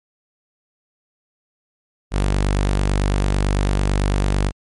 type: tone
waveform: sawtooth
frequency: 49 Hz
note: G1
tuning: in tune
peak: -12 dBFS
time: 2.11-4.52 s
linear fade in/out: 50 ms
effects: MP3 48 kbps